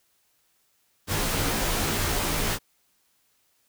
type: noise with comb filter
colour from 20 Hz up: pink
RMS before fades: -26 dBFS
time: 1.07-2.59 s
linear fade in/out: 50 ms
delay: 16 ms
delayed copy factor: -0.9
effects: white hiss -68 dBFS RMS until 3.68 s